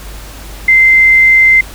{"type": "tone", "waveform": "sine", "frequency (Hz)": 2079, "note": "C7", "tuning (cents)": -12, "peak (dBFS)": -3, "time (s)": [0.68, 1.61], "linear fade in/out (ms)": 5, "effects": ["added 50 Hz sine -28 dBFS peak until 1.74 s", "pink hiss -32 dBFS RMS until 1.74 s"]}